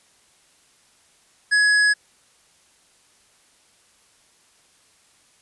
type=tone with tanh clipping; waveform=sine; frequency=1680 Hz; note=G#6; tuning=19 cents sharp; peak=-16 dBFS; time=1.51-1.94 s; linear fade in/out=20 ms; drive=18 dB; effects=white hiss -58 dBFS RMS until 5.41 s + resampled to 24000 Hz